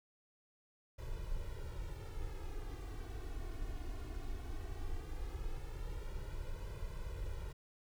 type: noise with flanger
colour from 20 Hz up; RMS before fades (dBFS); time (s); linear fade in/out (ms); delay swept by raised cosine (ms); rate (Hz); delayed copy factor
brown; -42; 0.98-7.53; 10; 2 to 2.77; 0.17; +0.9
effects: none